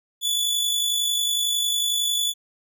sawtooth tone with amplitude modulation, 3452 Hz, A7, 34 cents flat, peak -16 dBFS, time 0.21-2.34 s, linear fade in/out 50 ms, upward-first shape sine, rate 51 Hz, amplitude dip 40%, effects none

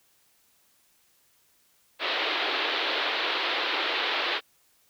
white band-pass noise, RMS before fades -28 dBFS, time 1.99-4.41 s, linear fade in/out 50 ms, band 310 to 4000 Hz, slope 48 dB/octave, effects white hiss -65 dBFS RMS until 4.89 s

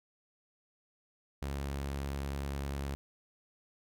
sawtooth tone with vibrato, 69.5 Hz, C#2, 5 cents sharp, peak -31 dBFS, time 1.42-2.95 s, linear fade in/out 0 ms, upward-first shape sine, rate 10 Hz, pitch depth 12 cents each way, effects none

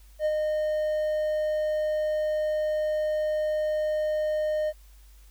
triangle tone with ADSR envelope, 613 Hz, D#5, 26 cents flat, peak -19 dBFS, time 0.19-4.73 s, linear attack 65 ms, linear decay 46 ms, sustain -3 dB, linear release 46 ms, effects added 50 Hz sine -49 dBFS peak until 5.3 s + white hiss -61 dBFS RMS until 5.3 s

